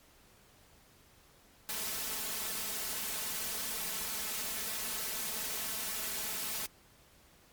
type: noise with comb filter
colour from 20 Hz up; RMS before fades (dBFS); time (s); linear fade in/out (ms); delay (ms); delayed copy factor
white; -37; 1.69-6.66; 0; 4.6; +0.75
effects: pink hiss -62 dBFS RMS until 7.52 s + MP3 96 kbps